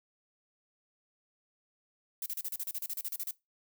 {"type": "noise bursts", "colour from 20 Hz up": "violet", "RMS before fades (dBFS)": -36, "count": 15, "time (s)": [2.22, 3.31], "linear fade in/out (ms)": 2, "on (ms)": 40, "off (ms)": 35, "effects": ["noise-tail reverb RT60 0.2 s tail -20 dB re dry"]}